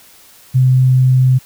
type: tone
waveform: sine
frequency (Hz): 128.9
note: C3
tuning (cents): -26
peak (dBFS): -7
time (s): 0.54-1.39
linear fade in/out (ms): 20
effects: white hiss -44 dBFS RMS until 1.45 s